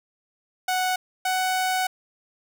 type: tone pair in turn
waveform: sawtooth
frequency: 740 / 745.1 Hz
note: F#5 / F#5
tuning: 0 / +12 cents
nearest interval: unison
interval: 12 cents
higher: second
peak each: -18 dBFS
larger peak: neither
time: 0.68-0.96 / 1.25-1.87 s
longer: second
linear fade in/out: 5 ms
effects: none